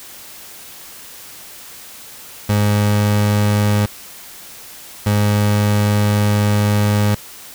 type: tone pair in turn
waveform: 30% pulse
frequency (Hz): 103.83 / 103.83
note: G#2 / G#2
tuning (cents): 0 / 0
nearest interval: unison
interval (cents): 0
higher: neither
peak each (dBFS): -10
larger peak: neither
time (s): 2.49-3.86 / 5.06-7.15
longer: second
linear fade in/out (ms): 5
effects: white hiss -37 dBFS RMS until 7.54 s